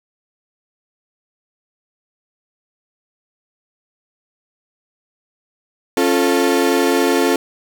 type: chord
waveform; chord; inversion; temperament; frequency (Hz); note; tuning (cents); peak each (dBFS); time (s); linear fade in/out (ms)
35% pulse; Db augmented; none; equal with one note detuned; 272.7 / 349.2 / 440; Db4 / F4 / A4; -28 / 0 / 0; -16; 5.97-7.36; 2
effects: none